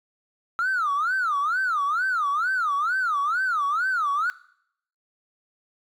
triangle tone with vibrato, 1318.5 Hz, E6, in tune, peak -18 dBFS, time 0.59-4.3 s, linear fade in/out 0 ms, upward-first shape sine, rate 2.2 Hz, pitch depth 280 cents each way, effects noise-tail reverb RT60 0.7 s tail -22 dB re dry + tanh soft clip ceiling -18 dBFS

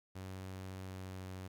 sawtooth tone with pitch glide, 94.3 to 93.32 Hz, F#2 to F#2, +33 to +15 cents, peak -40 dBFS, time 0.15-1.48 s, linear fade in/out 10 ms, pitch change -18 cents, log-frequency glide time 0.82-1.27 s, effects 13-bit

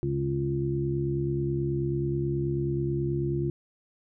harmonic tone with a mistuned harmonic, 69.3 Hz, C#2, in tune, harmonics 1 / 2 / 3 / 4 / 5, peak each -38 / -28 / -39 / -40 / -29 dBFS, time 0.03-3.5 s, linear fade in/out 0 ms, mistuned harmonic 1, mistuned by +79 cents, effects none

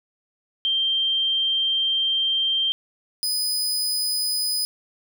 sine / sawtooth tone pair in turn, 3160 / 4995 Hz, G7 / D#8, +13 / +6 cents, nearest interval minor sixth, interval 793 cents, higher second, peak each -19 / -19 dBFS, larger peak neither, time 0.65-2.72 / 3.23-4.65 s, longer first, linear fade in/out 0 ms, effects none

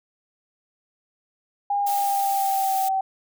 sine tone with pitch glide, 810 to 768.5 Hz, G#5 to G5, -43 to -35 cents, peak -20 dBFS, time 1.7-3.01 s, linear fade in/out 5 ms, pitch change -92 cents, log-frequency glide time 1.82-2.82 s
blue noise, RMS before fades -32 dBFS, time 1.86-2.89 s, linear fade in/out 10 ms
effects none

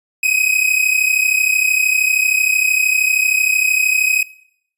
45% pulse tone pair together, 2505 / 2538 Hz, D#7 / D#7, +11 / +34 cents, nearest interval unison, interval 23 cents, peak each -16 dBFS, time 0.23-4.23 s, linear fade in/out 5 ms, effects noise-tail reverb RT60 0.6 s tail -18 dB re dry + resampled to 32000 Hz

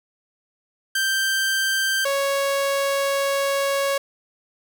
sawtooth tone pair in turn, 1568 / 554.4 Hz, G6 / C#5, 0 / 0 cents, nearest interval octave + tritone, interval 1800 cents, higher first, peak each -16 dBFS, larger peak neither, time 0.95-2.05 / 2.05-3.98 s, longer second, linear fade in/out 5 ms, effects none

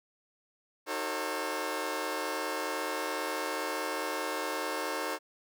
15% pulse chord, D# diminished seventh, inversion none, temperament just, 311.1 / 373.4 / 448 / 537.6 Hz, D#4 / F#4 / A4 / C5, 0 / +16 / +31 / +47 cents, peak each -32 / -34 / -31 / -30 dBFS, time 0.86-5.19 s, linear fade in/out 50 ms, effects none

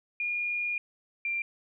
sine tone pair in turn, 2427 / 2374 Hz, D#7 / D7, -44 / +18 cents, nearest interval unison, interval 38 cents, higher first, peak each -28 dBFS, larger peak neither, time 0.2-0.78 / 1.25-1.42 s, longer first, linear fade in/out 2 ms, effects none

